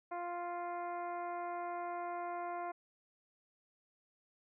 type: harmonic tone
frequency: 349.3 Hz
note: F4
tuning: in tune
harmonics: 1 / 2 / 3 / 4 / 5 / 6 / 7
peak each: -46 / -40 / -45 / -51 / -59 / -56 / -63 dBFS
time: 0.11-2.72 s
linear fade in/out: 10 ms
effects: none